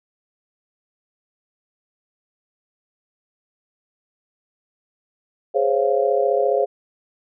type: chord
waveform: sine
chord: Db major seventh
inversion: second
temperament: just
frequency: 415.8 / 519.7 / 554.4 / 693 Hz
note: Ab4 / C5 / Db5 / F5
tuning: +2 / -12 / 0 / -14 cents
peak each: -21 / -21 / -21 / -23 dBFS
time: 5.54-6.66 s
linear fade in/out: 20 ms
effects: none